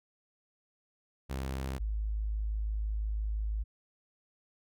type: tone pair in turn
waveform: sawtooth / sine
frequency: 66.3 / 52.96 Hz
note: C2 / G#1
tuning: +23 / +35 cents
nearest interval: major third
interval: 388 cents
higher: first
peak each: -30 / -30 dBFS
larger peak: neither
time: 1.29-1.79 / 1.79-3.64 s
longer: second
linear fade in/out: 20 ms
effects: none